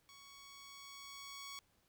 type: tone with level ramp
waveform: 10% pulse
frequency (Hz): 1116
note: C#6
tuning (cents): +11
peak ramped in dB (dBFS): -49 to -38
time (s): 0.09-1.59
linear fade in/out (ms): 0
effects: pink hiss -75 dBFS RMS until 1.88 s